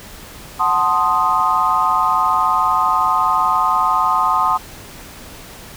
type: chord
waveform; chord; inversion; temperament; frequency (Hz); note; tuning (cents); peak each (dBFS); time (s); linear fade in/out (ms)
sine; F# diminished seventh; none; equal; 740 / 880 / 1046.5 / 1244.5; F#5 / A5 / C6 / Eb6; 0 / 0 / 0 / 0; -22 / -20 / -17 / -17; 0.59-4.58; 20
effects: pink hiss -37 dBFS RMS until 5.76 s